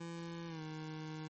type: tone with pitch glide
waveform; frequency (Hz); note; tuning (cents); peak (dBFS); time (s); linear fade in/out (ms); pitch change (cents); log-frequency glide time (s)
25% pulse; 168.4 to 156.22; E3 to D#3; +37 to +7; -39; 0-1.28; 10; -130; 0.47-0.61
effects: MP3 32 kbps